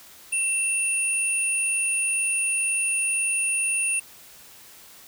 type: tone pair together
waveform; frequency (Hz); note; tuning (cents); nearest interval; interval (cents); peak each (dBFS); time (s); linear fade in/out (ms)
sine; 2682 / 9549; E7 / D9; +29 / +28; octave + minor seventh; 2199; -26 / -23; 0.32-4; 10
effects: white hiss -48 dBFS RMS until 5.07 s